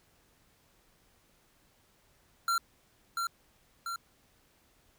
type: tone with echo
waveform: square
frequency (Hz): 1369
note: F6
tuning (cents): -35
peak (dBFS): -27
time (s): 2.48-2.58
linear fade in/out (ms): 2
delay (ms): 690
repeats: 2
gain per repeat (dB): -4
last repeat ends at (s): 3.96
effects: pink hiss -67 dBFS RMS until 4.98 s